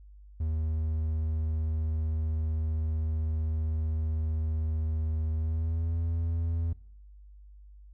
triangle tone with pitch glide, 78.9 to 82.97 Hz, D#2 to E2, +25 to +12 cents, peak -25 dBFS, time 0.4-6.73 s, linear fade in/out 5 ms, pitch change +87 cents, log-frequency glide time 5.35-5.97 s, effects noise-tail reverb RT60 0.7 s tail -23 dB re dry + added 50 Hz sine -48 dBFS peak until 7.93 s

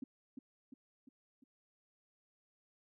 sine tone with echo, 261.6 Hz, C4, in tune, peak -39 dBFS, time 0.02-0.04 s, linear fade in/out 5 ms, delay 350 ms, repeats 4, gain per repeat -5 dB, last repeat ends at 1.44 s, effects none

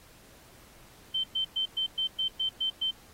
sine tone bursts, 3100 Hz, G7, 20 cents flat, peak -26 dBFS, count 9, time 1.14-2.911 s, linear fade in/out 10 ms, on 99 ms, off 110 ms, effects pink hiss -56 dBFS RMS until 3.13 s + AAC 48 kbps

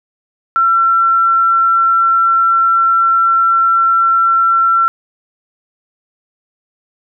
sine tone, 1352 Hz, E6, 43 cents sharp, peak -8 dBFS, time 0.56-4.88 s, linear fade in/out 0 ms, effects none

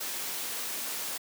white noise, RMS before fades -35 dBFS, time 0-1.18 s, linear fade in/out 10 ms, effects high-pass 200 Hz 12 dB/octave

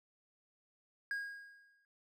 triangle tone with exponential decay, 1634 Hz, G#6, 29 cents flat, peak -32 dBFS, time 1.11-1.85 s, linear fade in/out 1 ms, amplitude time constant 160 ms, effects none

